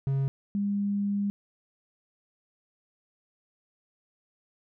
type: tone pair in turn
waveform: triangle / sine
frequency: 136.3 / 201.9 Hz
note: C#3 / G#3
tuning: -29 / -49 cents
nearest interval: perfect fifth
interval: 680 cents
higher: second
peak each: -22 / -25 dBFS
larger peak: first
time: 0.07-0.28 / 0.55-1.3 s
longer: second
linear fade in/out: 0 ms
effects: none